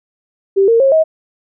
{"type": "tone with pitch steps", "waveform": "sine", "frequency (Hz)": [391.1, 459.8, 540.5, 635.3], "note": ["G4", "A#4", "C#5", "D#5"], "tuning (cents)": [-4, -24, -44, 36], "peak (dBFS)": -7, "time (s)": [0.56, 1.04], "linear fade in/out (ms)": 20, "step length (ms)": 120, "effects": []}